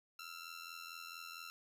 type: ring-modulated tone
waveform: 15% pulse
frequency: 1350 Hz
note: E6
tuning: 41 cents sharp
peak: -38 dBFS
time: 0.19-1.5 s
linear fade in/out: 0 ms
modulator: 42.2 Hz
effects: none